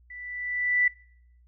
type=tone with level ramp; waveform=sine; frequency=1975.5 Hz; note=B6; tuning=in tune; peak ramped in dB=-40 to -18 dBFS; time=0.1-0.88 s; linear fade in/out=5 ms; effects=noise-tail reverb RT60 0.7 s tail -23 dB re dry + added 60 Hz sine -55 dBFS peak until 1.47 s